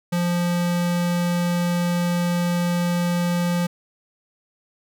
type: tone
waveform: square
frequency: 174.61 Hz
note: F3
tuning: in tune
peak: -20 dBFS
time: 0.12-3.67 s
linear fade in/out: 10 ms
effects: none